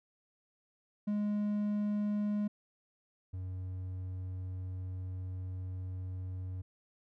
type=tone pair in turn; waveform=triangle; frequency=207.7 / 92.52 Hz; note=G#3 / F#2; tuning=0 / 0 cents; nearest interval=octave + major second; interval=1400 cents; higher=first; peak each=-28 / -35 dBFS; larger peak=first; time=1.07-2.48 / 3.33-6.62 s; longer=second; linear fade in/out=10 ms; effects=none